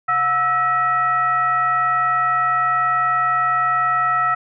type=tone with frequency modulation; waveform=sine; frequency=1315 Hz; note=E6; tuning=5 cents flat; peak=-15 dBFS; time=0.08-4.35 s; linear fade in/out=10 ms; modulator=593 Hz; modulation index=0.7; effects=none